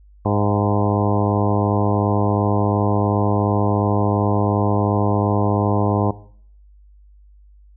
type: harmonic tone with a mistuned harmonic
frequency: 102.8 Hz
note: G#2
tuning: 17 cents flat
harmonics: 1 / 2 / 3 / 4 / 5 / 6 / 7 / 8 / 9 / 10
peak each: -20 / -23 / -25 / -26 / -27 / -28 / -28 / -29 / -30 / -30 dBFS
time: 0.25-6.11 s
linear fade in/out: 5 ms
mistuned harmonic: 6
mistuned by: +38 cents
effects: noise-tail reverb RT60 0.6 s tail -18 dB re dry + added 50 Hz sine -45 dBFS peak until 7.76 s